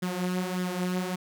sawtooth tone with flanger, 181.7 Hz, F#3, 31 cents flat, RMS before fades -30 dBFS, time 0.02-1.16 s, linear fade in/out 10 ms, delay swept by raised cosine 0.57 to 6.27 ms, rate 1.7 Hz, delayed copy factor +0.6, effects none

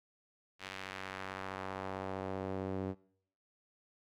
sawtooth tone with band-pass filter sweep, 95.4 Hz, G2, 47 cents flat, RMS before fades -41 dBFS, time 0.59-2.95 s, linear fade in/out 50 ms, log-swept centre 2700 to 340 Hz, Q 1, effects noise-tail reverb RT60 0.7 s tail -24 dB re dry

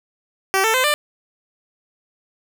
10% pulse tone with pitch steps, 385.1 / 444.9 / 514 / 593.9 Hz, G4 / A4 / C5 / D5, -31 / +19 / -31 / +19 cents, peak -7 dBFS, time 0.54-0.94 s, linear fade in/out 0 ms, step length 100 ms, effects none

